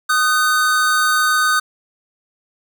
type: tone pair together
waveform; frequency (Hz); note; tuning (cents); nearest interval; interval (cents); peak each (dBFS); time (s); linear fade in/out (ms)
square; 1241 / 1513.7; D#6 / F#6; -5 / +39; minor third; 344; -17; 0.09-1.6; 10
effects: none